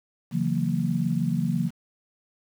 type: chord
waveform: sine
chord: F# dominant seventh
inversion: second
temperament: just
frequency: 138.75 / 166.5 / 185 / 231.2 Hz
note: C#3 / E3 / F#3 / A#3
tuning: +2 / +18 / 0 / -14 cents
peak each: -29 / -26 / -29 / -28 dBFS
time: 0.31-1.71 s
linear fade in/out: 50 ms
effects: 8-bit